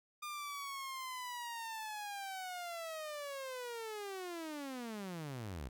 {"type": "linear sweep", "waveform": "sawtooth", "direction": "down", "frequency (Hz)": [1211, 57.6], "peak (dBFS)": -38, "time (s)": [0.22, 5.69], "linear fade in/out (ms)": 10, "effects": []}